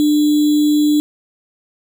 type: tone with sample-and-hold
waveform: sine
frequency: 298.3 Hz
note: D4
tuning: 27 cents sharp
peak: -10 dBFS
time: 0-1 s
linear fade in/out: 0 ms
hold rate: 3675 Hz
effects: none